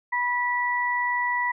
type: tone pair together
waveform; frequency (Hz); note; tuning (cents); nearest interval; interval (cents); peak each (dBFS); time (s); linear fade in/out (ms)
sine; 978 / 1956; B5 / B6; -17 / -17; octave; 1200; -25; 0.12-1.52; 10
effects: none